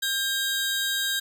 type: tone pair together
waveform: sawtooth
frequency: 1598 / 3801 Hz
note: G6 / A#7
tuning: +33 / +33 cents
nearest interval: octave + minor third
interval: 1500 cents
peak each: -24 dBFS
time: 0.02-1.2 s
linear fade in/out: 10 ms
effects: none